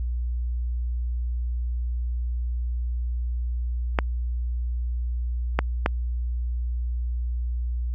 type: clicks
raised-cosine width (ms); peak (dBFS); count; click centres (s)
0.5; -5; 3; 3.988 / 5.59 / 5.861
effects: added 60 Hz sine -24 dBFS peak until 7.94 s